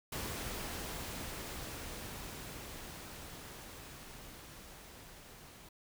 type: noise with level ramp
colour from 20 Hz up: pink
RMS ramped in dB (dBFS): -40 to -55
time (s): 0.12-5.69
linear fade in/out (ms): 5
effects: none